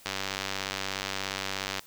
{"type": "click train", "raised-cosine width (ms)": 0.2, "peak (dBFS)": -13, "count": 169, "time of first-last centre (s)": [0.06, 1.794], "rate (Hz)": 96.9, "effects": ["white hiss -54 dBFS RMS until 1.86 s"]}